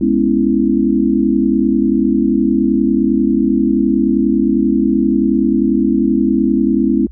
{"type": "chord", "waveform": "sine", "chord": "C# minor seventh", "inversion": "second", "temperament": "equal", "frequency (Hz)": [207.7, 246.9, 277.2, 329.6], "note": ["G#3", "B3", "C#4", "E4"], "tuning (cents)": [0, 0, 0, 0], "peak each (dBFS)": -16, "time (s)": [0.01, 7.07], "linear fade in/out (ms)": 5, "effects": ["added 60 Hz sine -31 dBFS peak until 7.11 s"]}